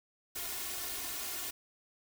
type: noise with comb filter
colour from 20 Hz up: white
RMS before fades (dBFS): -39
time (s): 0.35-1.51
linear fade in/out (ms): 10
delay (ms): 2.8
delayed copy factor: +0.75
effects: none